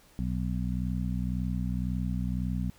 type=harmonic tone; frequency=61.9 Hz; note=B1; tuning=5 cents sharp; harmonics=1 / 2 / 3 / 4; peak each=-32 / -34 / -32 / -38 dBFS; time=0.19-2.7 s; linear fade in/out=0 ms; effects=pink hiss -59 dBFS RMS until 2.78 s